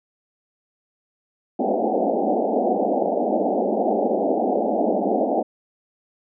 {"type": "band-pass noise", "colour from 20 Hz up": "white", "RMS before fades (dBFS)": -21, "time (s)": [1.59, 5.43], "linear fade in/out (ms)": 10, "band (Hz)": [200, 800], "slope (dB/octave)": 96, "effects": []}